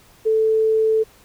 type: tone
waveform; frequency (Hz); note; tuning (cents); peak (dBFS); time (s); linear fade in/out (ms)
sine; 440; A4; 0; -14; 0.25-1.04; 20
effects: pink hiss -51 dBFS RMS until 1.24 s